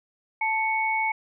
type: tone pair together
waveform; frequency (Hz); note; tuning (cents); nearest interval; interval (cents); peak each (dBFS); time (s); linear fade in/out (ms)
sine; 880 / 2217; A5 / C#7; 0 / 0; octave + major third; 1600; -25; 0.41-1.12; 5
effects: none